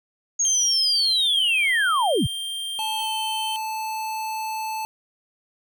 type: linear sweep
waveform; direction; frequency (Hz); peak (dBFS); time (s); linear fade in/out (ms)
sine; down; 6650 to 63.4; -18; 0.39-2.27; 10
type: tone with pitch glide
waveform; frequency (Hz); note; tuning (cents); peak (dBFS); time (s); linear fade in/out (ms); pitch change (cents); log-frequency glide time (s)
square; 3176 to 3100; G7 to G7; +22 to -20; -28; 0.45-3.56; 0; -42; 2.95-3.08
type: tone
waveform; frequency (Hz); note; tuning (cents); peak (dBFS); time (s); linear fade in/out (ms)
square; 875; A5; -10; -27; 2.79-4.85; 0
effects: none